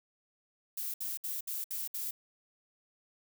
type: noise bursts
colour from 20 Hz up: violet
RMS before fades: -37 dBFS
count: 6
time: 0.77-2.11 s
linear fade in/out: 5 ms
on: 170 ms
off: 64 ms
effects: none